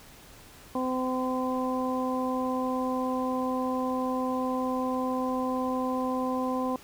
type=harmonic tone; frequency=256.5 Hz; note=C4; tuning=34 cents flat; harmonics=1 / 2 / 3 / 4; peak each=-29 / -32 / -36 / -33 dBFS; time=0.75-6.76 s; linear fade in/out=2 ms; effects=pink hiss -51 dBFS RMS until 6.83 s